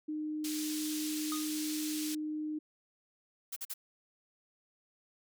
sine tone, 306 Hz, D#4, 29 cents flat, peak -34 dBFS, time 0.08-2.59 s, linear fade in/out 10 ms
pink band-pass noise, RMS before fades -41 dBFS, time 0.44-2.15 s, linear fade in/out 5 ms, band 4000 to 14000 Hz, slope 12 dB/octave
square tone with exponential decay, 1236 Hz, D#6, 12 cents flat, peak -36 dBFS, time 1.32-1.53 s, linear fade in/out 1 ms, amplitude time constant 44 ms
blue noise bursts, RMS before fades -39 dBFS, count 3, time 3.52-3.74 s, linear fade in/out 10 ms, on 44 ms, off 44 ms
effects none

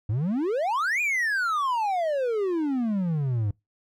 triangle exponential two-way sweep, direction up then down, 98 to 2490 to 98 Hz, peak -21 dBFS, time 0.09-3.51 s, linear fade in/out 5 ms, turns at 1.01 s, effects noise-tail reverb RT60 0.2 s tail -25 dB re dry

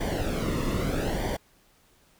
brown noise with flanger, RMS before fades -28 dBFS, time 0-1.37 s, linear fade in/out 10 ms, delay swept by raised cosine 0.75 to 1.29 ms, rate 0.79 Hz, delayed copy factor -0.7, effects pink hiss -62 dBFS RMS until 2.19 s

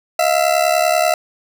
40% pulse ring-modulated tone, 669 Hz, E5, 25 cents sharp, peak -9 dBFS, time 0.19-1.14 s, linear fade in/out 2 ms, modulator 35.1 Hz, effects none

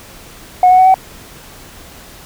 sine tone with pitch steps, 730 / 738.9 / 747.9 / 757.1 Hz, F#5 / F#5 / F#5 / F#5, -24 / -3 / +18 / +40 cents, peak -3 dBFS, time 0.63-0.942 s, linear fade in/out 2 ms, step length 78 ms, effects tanh soft clip ceiling -1 dBFS + pink hiss -37 dBFS RMS until 2.25 s

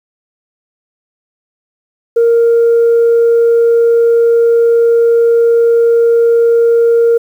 sine tone, 465.3 Hz, A#4, 3 cents flat, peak -4 dBFS, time 2.16-7.18 s, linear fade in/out 10 ms, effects tanh soft clip ceiling -3 dBFS + 7-bit

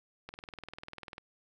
click train, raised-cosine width 0.3 ms, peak -27 dBFS, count 19, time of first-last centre 0.29-1.181 s, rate 20.2 Hz, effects none

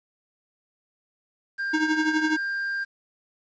triangle tone, 1594 Hz, G6, 28 cents sharp, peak -24 dBFS, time 1.58-2.85 s, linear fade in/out 20 ms
square tone with tremolo, 311.1 Hz, D#4, in tune, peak -20 dBFS, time 1.73-2.37 s, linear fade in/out 10 ms, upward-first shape triangle, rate 12 Hz, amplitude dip 80%
effects resampled to 16000 Hz + 9-bit

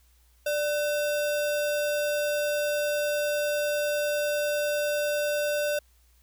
sine tone with sample-and-hold, 590 Hz, D5, 8 cents sharp, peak -24 dBFS, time 0.46-5.79 s, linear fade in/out 5 ms, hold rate 2100 Hz, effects added 60 Hz sine -59 dBFS peak until 6.22 s + white hiss -66 dBFS RMS until 6.22 s

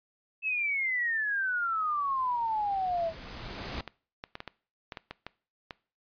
sine exponential sweep, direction down, 2633 to 643 Hz, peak -27 dBFS, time 0.42-3.13 s, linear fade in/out 50 ms
pink noise with exponential growth, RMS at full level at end -36 dBFS, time 1-3.81 s, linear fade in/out 2 ms, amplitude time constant 610 ms
clicks, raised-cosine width 0.3 ms, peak -22 dBFS, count 11, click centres 3.78 / 3.877 / 4.239 / 4.354 / 4.404 / 4.477 / 4.922 / 4.972 / 5.11 / 5.266 / 5.708 s
effects noise-tail reverb RT60 0.4 s tail -21 dB re dry + resampled to 11025 Hz

